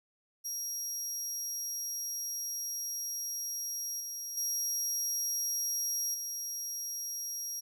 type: tone with level steps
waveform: 30% pulse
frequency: 5650 Hz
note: F8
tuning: 19 cents sharp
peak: -31 / -34 / -27 / -32 dBFS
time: 0.44-7.61 s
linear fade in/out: 20 ms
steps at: 4 / 4.37 / 6.14 s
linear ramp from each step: 5 ms
effects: none